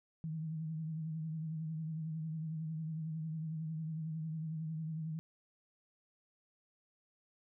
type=tone with vibrato; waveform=sine; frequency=158.8 Hz; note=D#3; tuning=36 cents sharp; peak=-37 dBFS; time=0.24-5.19 s; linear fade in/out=0 ms; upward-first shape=triangle; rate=11 Hz; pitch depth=58 cents each way; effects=none